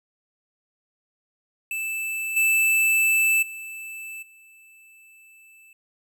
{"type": "tone with level steps", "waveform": "square", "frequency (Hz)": 2639, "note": "E7", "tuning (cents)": 1, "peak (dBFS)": [-27, -18, -35, -50], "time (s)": [1.71, 5.73], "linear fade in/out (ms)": 2, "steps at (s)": [2.36, 3.42, 4.22], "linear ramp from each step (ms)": 10, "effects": []}